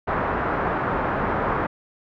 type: low-pass noise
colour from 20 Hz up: white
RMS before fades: -24 dBFS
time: 0.07-1.67 s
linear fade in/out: 10 ms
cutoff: 1400 Hz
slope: 24 dB/octave
effects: none